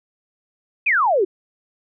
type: exponential sweep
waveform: sine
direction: down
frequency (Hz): 2613 to 349.2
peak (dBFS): -14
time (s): 0.86-1.25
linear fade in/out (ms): 10
effects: none